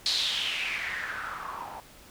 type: noise with low-pass filter sweep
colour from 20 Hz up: blue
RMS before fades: -32 dBFS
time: 0.06-1.8 s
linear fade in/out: 0 ms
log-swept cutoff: 4400 to 820 Hz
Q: 5.4
effects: pink hiss -52 dBFS RMS until 2.1 s